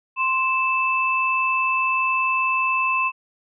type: tone pair together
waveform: sine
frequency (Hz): 1046.5 / 2635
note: C6 / E7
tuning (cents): 0 / -1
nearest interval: octave + major third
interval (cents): 1599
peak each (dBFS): -21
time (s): 0.16-3.12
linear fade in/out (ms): 50
effects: none